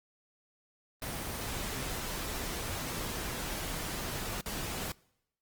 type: noise with dropouts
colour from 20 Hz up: pink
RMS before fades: -37 dBFS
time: 1.02-4.92 s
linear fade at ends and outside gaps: 2 ms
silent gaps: 4.41-4.459 s
effects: noise-tail reverb RT60 0.8 s tail -24 dB re dry + Opus 24 kbps